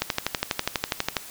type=click train; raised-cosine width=0.2 ms; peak=-5 dBFS; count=15; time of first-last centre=0.02-1.168 s; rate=12.2 Hz; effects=white hiss -42 dBFS RMS until 1.3 s